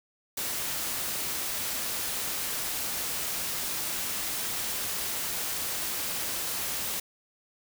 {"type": "noise", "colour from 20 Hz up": "white", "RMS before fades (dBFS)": -32, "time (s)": [0.37, 7], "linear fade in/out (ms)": 5, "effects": []}